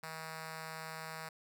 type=tone with notch filter; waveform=5% pulse; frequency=159.9 Hz; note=D#3; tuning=48 cents sharp; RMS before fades=-45 dBFS; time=0.03-1.29 s; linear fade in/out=5 ms; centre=330 Hz; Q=0.88; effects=none